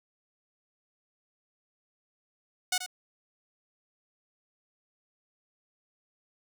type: tone with echo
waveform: 5% pulse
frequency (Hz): 734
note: F#5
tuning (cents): -14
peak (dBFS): -14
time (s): 2.72-2.78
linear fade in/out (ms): 5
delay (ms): 83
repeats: 1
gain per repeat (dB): -10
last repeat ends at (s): 2.863
effects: none